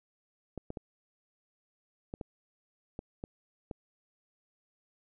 clicks, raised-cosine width 2 ms, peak -25 dBFS, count 8, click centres 0.577 / 0.704 / 0.772 / 2.139 / 2.212 / 2.991 / 3.239 / 3.712 s, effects none

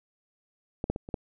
clicks, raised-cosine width 2 ms, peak -16 / -13 / -20 / -27 / -16 dBFS, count 5, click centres 0.841 / 0.9 / 0.961 / 1.089 / 1.142 s, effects none

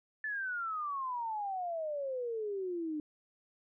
sine exponential sweep, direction down, 1760 to 296.8 Hz, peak -34 dBFS, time 0.24-3 s, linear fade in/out 2 ms, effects none

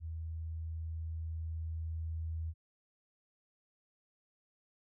sine tone with level ramp, 80.9 Hz, E2, 32 cents flat, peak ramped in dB -38 to -35 dBFS, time 0-2.54 s, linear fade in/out 50 ms, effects none

